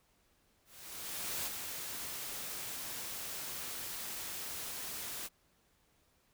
white noise with ADSR envelope, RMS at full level -37 dBFS, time 0.65-5.29 s, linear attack 810 ms, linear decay 28 ms, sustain -5 dB, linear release 33 ms, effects pink hiss -72 dBFS RMS until 6.33 s

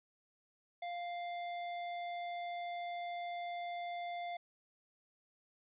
square tone, 698.5 Hz, F5, in tune, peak -40 dBFS, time 0.82-4.37 s, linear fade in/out 5 ms, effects resampled to 8000 Hz

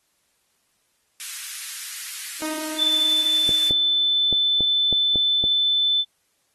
white high-pass noise, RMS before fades -33 dBFS, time 1.2-3.7 s, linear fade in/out 0 ms, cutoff 1500 Hz, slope 24 dB/octave
sawtooth tone with exponential decay, 311.1 Hz, D#4, in tune, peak -23 dBFS, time 2.42-5.09 s, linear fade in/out 1 ms, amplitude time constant 580 ms
sine tone, 3520 Hz, A7, in tune, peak -17 dBFS, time 2.77-6.05 s, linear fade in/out 50 ms
clicks, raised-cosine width 2 ms, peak -16 dBFS, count 7, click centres 3.492 / 3.709 / 4.327 / 4.607 / 4.927 / 5.158 / 5.44 s
effects white hiss -68 dBFS RMS until 6.54 s + AAC 32 kbps

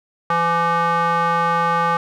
square tone with band-pass filter, 169 Hz, E3, 43 cents sharp, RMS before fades -18 dBFS, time 0.3-1.97 s, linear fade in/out 2 ms, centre 1100 Hz, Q 3.3, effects none

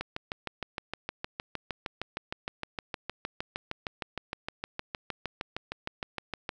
click train, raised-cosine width 0.3 ms, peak -17 dBFS, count 43, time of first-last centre 0.01-6.491 s, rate 6.48 Hz, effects none

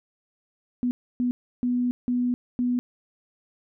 sine tone bursts at uneven times, 246.1 Hz, B3, 6 cents flat, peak -21 dBFS, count 5, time 0.83-0.91 / 1.2-1.31 / 1.63-1.91 / 2.08-2.34 / 2.59-2.79 s, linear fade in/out 0 ms, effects none

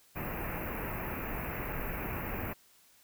pink band-stop noise, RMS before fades -37 dBFS, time 0.15-2.54 s, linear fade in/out 20 ms, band 2700 to 12000 Hz, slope 96 dB/octave, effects white hiss -63 dBFS RMS until 3.03 s

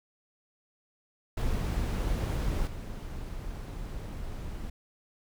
brown noise with level steps, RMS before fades -29 / -38 dBFS, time 1.37-4.7 s, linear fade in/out 5 ms, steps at 2.67 s, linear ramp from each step 2 ms, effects none

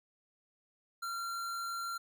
square tone, 1373 Hz, F6, 30 cents flat, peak -37 dBFS, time 1.02-1.98 s, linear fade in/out 10 ms, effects none

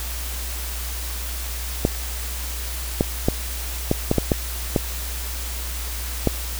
clicks, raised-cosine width 2 ms, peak -3 dBFS, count 9, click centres 1.851 / 3.009 / 3.285 / 3.914 / 4.114 / 4.183 / 4.318 / 4.762 / 6.273 s, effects added 60 Hz sine -28 dBFS peak until 6.59 s + white hiss -32 dBFS RMS until 6.59 s

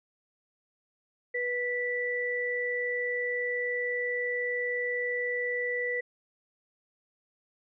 sine tone pair together, 489.5 / 1967.1 Hz, B4 / B6, -15 / -7 cents, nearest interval 2 octaves, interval 2408 cents, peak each -32 / -30 dBFS, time 1.34-6.01 s, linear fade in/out 10 ms, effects none

